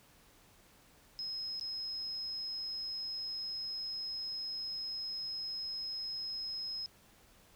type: tone with dropouts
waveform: sine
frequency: 5130 Hz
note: E8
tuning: 48 cents flat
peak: -37 dBFS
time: 1.19-6.86 s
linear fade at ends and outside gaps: 0 ms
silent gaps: 1.597-1.611 s
effects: pink hiss -63 dBFS RMS until 7.55 s